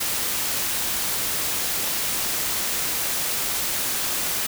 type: noise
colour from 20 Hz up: white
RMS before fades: -25 dBFS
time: 0-4.47 s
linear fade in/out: 10 ms
effects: none